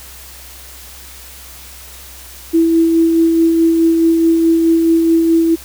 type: tone with tremolo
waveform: sine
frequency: 329.6 Hz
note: E4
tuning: in tune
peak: -7 dBFS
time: 2.53-5.56 s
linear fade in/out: 20 ms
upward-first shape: sine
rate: 4.7 Hz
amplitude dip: 30%
effects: added 64 Hz sine -39 dBFS peak until 5.64 s + white hiss -36 dBFS RMS until 5.64 s